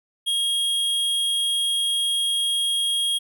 square tone, 3266 Hz, G#7, 30 cents flat, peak -21 dBFS, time 0.26-3.19 s, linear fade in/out 20 ms, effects none

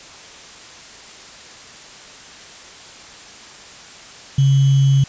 sine tone with sample-and-hold, 136.6 Hz, C#3, 25 cents flat, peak -10 dBFS, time 4.38-5.04 s, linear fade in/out 5 ms, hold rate 3150 Hz, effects white hiss -39 dBFS RMS until 5.08 s + resampled to 16000 Hz

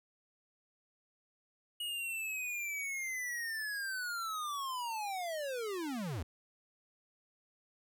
square linear sweep, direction down, 2900 to 69.3 Hz, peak -37 dBFS, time 1.8-6.23 s, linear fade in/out 5 ms, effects none

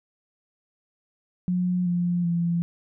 sine tone with pitch steps, 180 / 175.28 / 170.68 Hz, F#3 / F3 / F3, -47 / +7 / -39 cents, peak -21 dBFS, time 1.48-2.62 s, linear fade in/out 0 ms, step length 380 ms, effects none

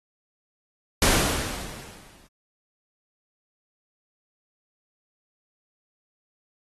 pink noise with exponential decay, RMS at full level -17 dBFS, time 1.02-2.27 s, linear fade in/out 2 ms, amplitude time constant 270 ms, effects AAC 32 kbps

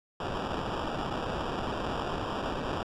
white noise with sample-and-hold, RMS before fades -33 dBFS, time 0.2-2.83 s, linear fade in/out 2 ms, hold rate 2100 Hz, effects low-pass 4000 Hz 12 dB/octave

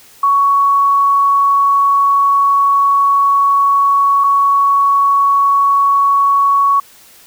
sine tone pair in turn, 1117 / 1117 Hz, C#6 / C#6, +13 / +13 cents, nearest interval unison, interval 0 cents, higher neither, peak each -8 dBFS, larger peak neither, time 0.23-4.24 / 4.24-6.8 s, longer first, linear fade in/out 5 ms, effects white hiss -43 dBFS RMS until 7.26 s

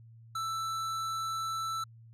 triangle tone with hard clipping, 1325 Hz, E6, 9 cents sharp, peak -34 dBFS, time 0.35-1.84 s, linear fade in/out 5 ms, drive 17 dB, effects added 114 Hz sine -51 dBFS peak until 2.13 s

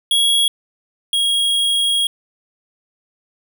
square tone pair in turn, 3322 / 3288 Hz, G#7 / G#7, 0 / -18 cents, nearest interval unison, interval 18 cents, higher first, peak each -13 / -15 dBFS, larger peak first, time 0.11-0.48 / 1.13-2.07 s, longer second, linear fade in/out 2 ms, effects none

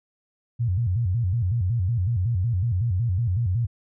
sine tone with vibrato, 103.83 Hz, G#2, in tune, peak -20 dBFS, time 0.59-3.67 s, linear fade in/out 20 ms, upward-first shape square, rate 5.4 Hz, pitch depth 230 cents each way, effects none

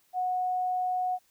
sine tone, 733 Hz, F#5, 16 cents flat, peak -26 dBFS, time 0.13-1.19 s, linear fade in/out 50 ms, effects white hiss -67 dBFS RMS until 1.3 s

